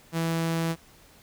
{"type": "tone", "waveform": "sawtooth", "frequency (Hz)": 164.81, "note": "E3", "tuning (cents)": 0, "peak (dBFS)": -21, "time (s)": [0.12, 0.76], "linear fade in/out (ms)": 50, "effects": ["pink hiss -55 dBFS RMS until 1.22 s"]}